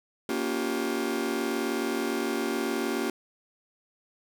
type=chord; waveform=40% pulse; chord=G half-diminished seventh; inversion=first; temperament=just; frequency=235.2 / 282.2 / 352.8 / 392 Hz; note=Bb3 / Db4 / F4 / G4; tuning=+16 / +31 / +18 / 0 cents; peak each=-32 dBFS; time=0.29-3.1 s; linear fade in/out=2 ms; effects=none